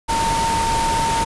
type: tone in noise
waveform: sine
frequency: 911 Hz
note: A#5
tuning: 40 cents flat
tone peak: -18 dBFS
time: 0.08-1.25 s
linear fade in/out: 20 ms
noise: pink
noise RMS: -23 dBFS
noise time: 0.08-1.25 s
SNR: +2 dB
effects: resampled to 24000 Hz